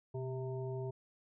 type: harmonic tone with a mistuned harmonic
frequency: 130.81 Hz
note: C3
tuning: in tune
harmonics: 1 / 3 / 5 / 7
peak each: -39 / -41 / -49 / -53 dBFS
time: 0.14-0.91 s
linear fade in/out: 10 ms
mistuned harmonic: 1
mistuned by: -54 cents
effects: none